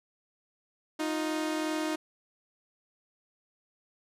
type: tone pair together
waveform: sawtooth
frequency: 311.1 / 353.8 Hz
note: D#4 / F4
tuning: 0 / +23 cents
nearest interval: major second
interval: 223 cents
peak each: -26 / -33 dBFS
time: 0.99-1.96 s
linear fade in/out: 10 ms
effects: low-pass 11000 Hz 12 dB/octave